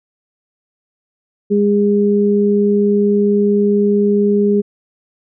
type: tone pair together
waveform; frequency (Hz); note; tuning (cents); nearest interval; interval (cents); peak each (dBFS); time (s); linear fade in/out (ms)
sine; 204.4 / 408.8; G#3 / G#4; -27 / -27; octave; 1200; -13; 1.5-4.62; 20
effects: none